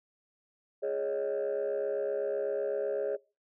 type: chord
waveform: sine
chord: Ab suspended fourth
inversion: none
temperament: equal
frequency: 415.3 / 554.4 / 622.3 Hz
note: Ab4 / Db5 / Eb5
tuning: 0 / 0 / 0 cents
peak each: -31 / -31 / -35 dBFS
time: 0.82-3.17 s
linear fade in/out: 20 ms
effects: noise-tail reverb RT60 0.3 s tail -22 dB re dry + tanh soft clip ceiling -25 dBFS